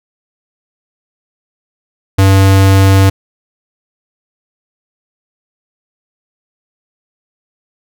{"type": "tone", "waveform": "square", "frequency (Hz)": 96.8, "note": "G2", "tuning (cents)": -21, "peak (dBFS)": -5, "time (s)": [2.18, 3.1], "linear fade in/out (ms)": 10, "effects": []}